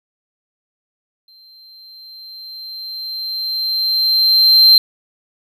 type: tone with exponential growth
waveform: triangle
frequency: 4134 Hz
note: C8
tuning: 22 cents flat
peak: -3 dBFS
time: 1.28-4.78 s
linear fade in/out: 2 ms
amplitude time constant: 760 ms
effects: none

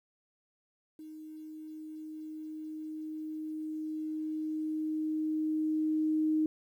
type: tone with level ramp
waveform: sine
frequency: 311.1 Hz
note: D#4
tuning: in tune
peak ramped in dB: -44 to -25 dBFS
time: 0.99-6.46 s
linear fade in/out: 2 ms
effects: 11-bit

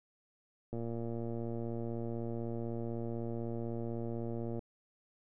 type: click train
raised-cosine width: 2 ms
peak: -27 dBFS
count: 449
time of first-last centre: 0.73-4.592 s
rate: 116 Hz
effects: none

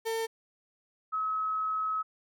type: tone pair in turn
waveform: 35% pulse / sine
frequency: 451 / 1283 Hz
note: A4 / E6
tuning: +43 / -47 cents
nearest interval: octave + tritone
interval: 1810 cents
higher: second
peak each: -28 dBFS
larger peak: neither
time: 0.05-0.27 / 1.12-2.03 s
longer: second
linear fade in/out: 20 ms
effects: none

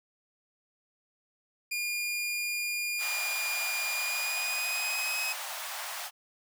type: tone with pitch glide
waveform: sawtooth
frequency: 2421 to 2538 Hz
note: D#7 to D#7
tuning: -48 to +34 cents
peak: -27 dBFS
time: 1.71-5.33 s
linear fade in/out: 10 ms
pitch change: +82 cents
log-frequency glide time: 3.91-5.17 s
type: high-pass noise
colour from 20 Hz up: pink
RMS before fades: -38 dBFS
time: 2.98-6.11 s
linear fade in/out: 50 ms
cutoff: 640 Hz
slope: 48 dB/octave
effects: none

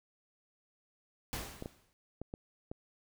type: noise with exponential decay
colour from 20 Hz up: pink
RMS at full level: -37 dBFS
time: 1.33-1.93 s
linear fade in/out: 0 ms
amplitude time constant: 130 ms
type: clicks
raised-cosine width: 2 ms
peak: -27 dBFS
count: 5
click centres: 1.624 / 1.659 / 2.216 / 2.339 / 2.715 s
effects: none

